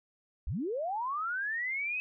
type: linear sweep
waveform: sine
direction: up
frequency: 41.2 to 2567 Hz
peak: -31 dBFS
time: 0.47-2 s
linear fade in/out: 0 ms
effects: none